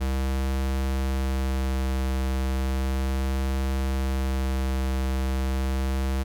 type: tone with vibrato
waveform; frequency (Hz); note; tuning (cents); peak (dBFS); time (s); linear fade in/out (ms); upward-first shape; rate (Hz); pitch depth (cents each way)
square; 66.1; C2; +18; -24; 0-6.24; 20; sine; 0.35; 11
effects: none